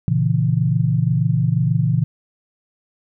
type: chord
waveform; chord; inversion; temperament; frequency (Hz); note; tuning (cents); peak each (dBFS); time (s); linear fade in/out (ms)
sine; A# diminished; none; equal; 116.54 / 138.59 / 164.81; A#2 / C#3 / E3; 0 / 0 / 0; -19; 0.08-2.04; 0
effects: none